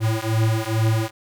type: beating tone pair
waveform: square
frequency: 110 / 112.3 Hz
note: A2 / A2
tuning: 0 / +36 cents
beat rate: 2.3 Hz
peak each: -22 dBFS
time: 0-1.11 s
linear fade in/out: 50 ms
effects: none